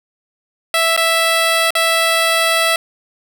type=tone with dropouts; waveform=10% pulse; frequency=659.3 Hz; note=E5; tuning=in tune; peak=-4 dBFS; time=0.74-2.76 s; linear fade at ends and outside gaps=2 ms; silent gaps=0.965-0.975 / 1.706-1.752 s; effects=none